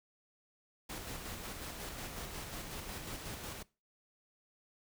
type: noise with tremolo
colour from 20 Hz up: pink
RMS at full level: -43 dBFS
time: 0.89-3.63 s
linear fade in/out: 10 ms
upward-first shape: square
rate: 5.5 Hz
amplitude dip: 30%
effects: noise-tail reverb RT60 0.3 s tail -21 dB re dry